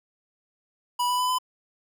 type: tone with pitch steps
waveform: square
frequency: 980 / 990.2 / 1000.6 / 1011 Hz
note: B5 / B5 / B5 / B5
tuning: -14 / +4 / +22 / +40 cents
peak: -23 dBFS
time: 0.99-1.386 s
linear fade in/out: 10 ms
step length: 99 ms
effects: none